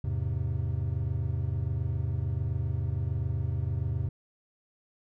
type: chord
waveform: triangle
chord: E augmented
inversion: none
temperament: equal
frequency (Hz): 82.41 / 103.83 / 130.81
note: E2 / G#2 / B#2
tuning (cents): 0 / 0 / 0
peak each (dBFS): -30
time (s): 0.04-4.09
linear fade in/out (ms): 5
effects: none